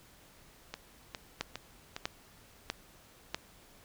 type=two click trains; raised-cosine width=0.2 ms; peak=-21 / -15 dBFS; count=4 / 4; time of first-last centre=0.74-1.964 / 1.41-3.345 s; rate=2.45 / 1.55 Hz; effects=pink hiss -59 dBFS RMS until 3.84 s